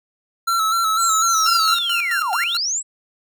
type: tone with vibrato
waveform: square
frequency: 1328 Hz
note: E6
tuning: 12 cents sharp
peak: -17 dBFS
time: 0.47-1.75 s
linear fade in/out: 10 ms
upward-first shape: square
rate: 4 Hz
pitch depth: 38 cents each way
type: linear two-way sweep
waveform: sine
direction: down then up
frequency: 8010 to 707 to 8010 Hz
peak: -19 dBFS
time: 0.98-2.83 s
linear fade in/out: 50 ms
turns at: 2.33 s
type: tone with tremolo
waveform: sawtooth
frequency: 1385 Hz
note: F6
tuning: 15 cents flat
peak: -17 dBFS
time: 1.46-2.57 s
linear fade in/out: 2 ms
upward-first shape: square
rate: 4.6 Hz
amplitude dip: 70%
effects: none